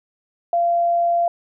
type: tone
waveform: sine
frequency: 688 Hz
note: F5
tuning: 26 cents flat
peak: -15 dBFS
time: 0.53-1.28 s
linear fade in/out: 2 ms
effects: none